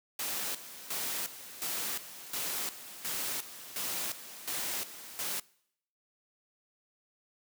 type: noise with tremolo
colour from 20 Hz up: white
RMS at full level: -35 dBFS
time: 0.19-5.4 s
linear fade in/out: 5 ms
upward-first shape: square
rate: 1.4 Hz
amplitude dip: 75%
effects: noise-tail reverb RT60 0.7 s tail -23 dB re dry + high-pass 150 Hz 12 dB/octave